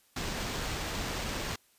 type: noise with sample-and-hold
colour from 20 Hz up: pink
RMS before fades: -35 dBFS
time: 0.16-1.56 s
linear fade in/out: 5 ms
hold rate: 11025 Hz
effects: white hiss -66 dBFS RMS until 1.78 s + resampled to 32000 Hz